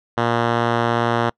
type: tone with low-pass filter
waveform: 5% pulse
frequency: 117.5 Hz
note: A#2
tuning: 14 cents sharp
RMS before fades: -19 dBFS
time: 0.17-1.3 s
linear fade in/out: 10 ms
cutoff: 2600 Hz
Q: 0.65
effects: noise-tail reverb RT60 0.1 s tail -26 dB re dry